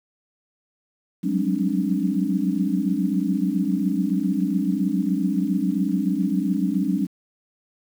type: tone cluster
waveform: sine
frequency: 183.1 / 190.3 / 206.2 / 269.2 / 298.3 Hz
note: F#3 / F#3 / G#3 / C4 / D4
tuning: -18 / +49 / -12 / +49 / +27 cents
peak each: -26 dBFS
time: 1.23-7.07 s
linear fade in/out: 20 ms
effects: 8-bit